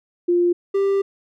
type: tone pair in turn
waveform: sine / triangle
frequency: 350 / 394.2 Hz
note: F4 / G4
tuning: +4 / +10 cents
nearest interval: major second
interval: 206 cents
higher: second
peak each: -14 dBFS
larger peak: neither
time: 0.28-0.53 / 0.74-1.02 s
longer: second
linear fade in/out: 10 ms
effects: none